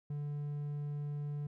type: tone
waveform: triangle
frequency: 146.1 Hz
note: D3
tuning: 9 cents flat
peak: -34 dBFS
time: 0.1-1.47 s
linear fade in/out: 5 ms
effects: none